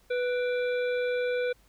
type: harmonic tone with a mistuned harmonic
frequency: 493.9 Hz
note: B4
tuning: in tune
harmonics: 1 / 3 / 5 / 7 / 8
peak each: -26 / -36 / -39 / -47 / -49 dBFS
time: 0.1-1.53 s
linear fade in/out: 10 ms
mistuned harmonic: 5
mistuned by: -85 cents
effects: added 50 Hz sine -64 dBFS peak until 1.68 s + pink hiss -64 dBFS RMS until 1.68 s